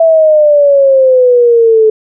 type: exponential sweep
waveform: sine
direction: down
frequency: 662 to 432 Hz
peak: -3 dBFS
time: 0-1.9 s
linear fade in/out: 5 ms
effects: none